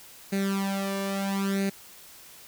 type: tone with flanger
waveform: sawtooth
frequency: 196.1 Hz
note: G3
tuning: 1 cent sharp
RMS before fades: -28 dBFS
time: 0.32-1.7 s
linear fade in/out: 10 ms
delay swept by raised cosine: 0.46 to 1.76 ms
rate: 0.75 Hz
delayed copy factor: +0.85
effects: white hiss -49 dBFS RMS until 2.47 s